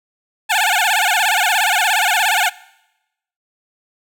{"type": "tone with vibrato", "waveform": "15% pulse", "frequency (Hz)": 796, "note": "G5", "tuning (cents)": 26, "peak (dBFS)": -7, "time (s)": [0.49, 2.5], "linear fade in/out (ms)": 20, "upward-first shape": "sine", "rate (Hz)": 17, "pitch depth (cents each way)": 200, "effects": ["noise-tail reverb RT60 0.9 s tail -21 dB re dry"]}